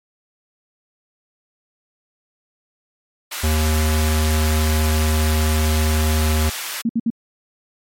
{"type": "high-pass noise", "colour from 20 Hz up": "pink", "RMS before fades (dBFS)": -28, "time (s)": [3.31, 6.82], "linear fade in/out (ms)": 10, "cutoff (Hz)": 1200, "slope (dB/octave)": 12}
{"type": "tone", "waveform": "square", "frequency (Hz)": 77.6, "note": "D#2", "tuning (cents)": -4, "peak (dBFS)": -16, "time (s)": [3.43, 6.5], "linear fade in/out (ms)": 10}
{"type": "tone bursts", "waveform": "sine", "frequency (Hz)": 229.8, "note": "A#3", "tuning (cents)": -25, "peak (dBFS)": -15, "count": 3, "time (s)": [6.85, 7.103], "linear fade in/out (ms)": 5, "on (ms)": 43, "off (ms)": 62}
{"effects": ["MP3 64 kbps"]}